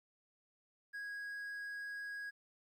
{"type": "tone", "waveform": "triangle", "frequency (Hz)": 1651, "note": "G#6", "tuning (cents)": -11, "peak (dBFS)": -40, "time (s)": [0.93, 2.31], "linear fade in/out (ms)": 20, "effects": ["13-bit"]}